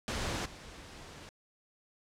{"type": "noise with level steps", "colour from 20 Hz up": "pink", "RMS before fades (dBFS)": [-35, -49], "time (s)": [0.08, 1.29], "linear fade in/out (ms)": 0, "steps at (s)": 0.45, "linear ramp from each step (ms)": 10, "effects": ["low-pass 7000 Hz 12 dB/octave"]}